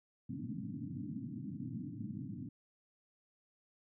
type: band-pass noise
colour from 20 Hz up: white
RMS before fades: -43 dBFS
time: 0.29-2.49 s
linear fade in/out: 5 ms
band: 100 to 300 Hz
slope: 96 dB/octave
effects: none